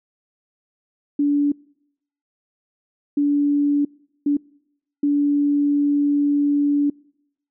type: tone bursts at uneven times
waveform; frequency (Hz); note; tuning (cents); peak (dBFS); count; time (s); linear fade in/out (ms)
sine; 288.3; D4; -32; -15; 4; 1.19-1.52 / 3.17-3.85 / 4.26-4.37 / 5.03-6.9; 5
effects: noise-tail reverb RT60 0.8 s tail -26 dB re dry